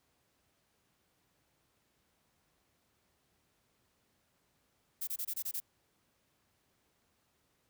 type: noise bursts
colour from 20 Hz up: violet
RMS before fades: -37 dBFS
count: 7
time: 5.01-5.602 s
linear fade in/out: 10 ms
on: 64 ms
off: 24 ms
effects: pink hiss -75 dBFS RMS until 7.69 s + high-pass 60 Hz 12 dB/octave